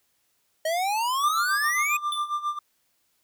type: exponential sweep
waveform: square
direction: up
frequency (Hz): 622.3 to 2519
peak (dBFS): -24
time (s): 0.65-1.97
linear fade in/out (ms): 5
type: tone with tremolo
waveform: triangle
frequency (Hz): 1189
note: D6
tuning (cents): +21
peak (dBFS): -21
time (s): 1.23-2.59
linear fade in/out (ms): 5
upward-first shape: sine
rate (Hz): 7.4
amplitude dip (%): 80
type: tone with exponential decay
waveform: square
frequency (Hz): 3515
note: A7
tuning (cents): -2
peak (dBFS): -25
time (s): 2.12-2.36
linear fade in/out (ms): 2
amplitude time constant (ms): 52
effects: white hiss -70 dBFS RMS until 3.23 s